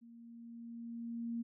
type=tone with level ramp; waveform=sine; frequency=233.1 Hz; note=A#3; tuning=in tune; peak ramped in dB=-54 to -35 dBFS; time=0.01-1.43 s; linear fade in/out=20 ms; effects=none